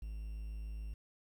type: tone with quantisation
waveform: triangle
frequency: 53.5 Hz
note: A1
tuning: 48 cents flat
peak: -38 dBFS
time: 0.02-0.94 s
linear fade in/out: 5 ms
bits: 11
effects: none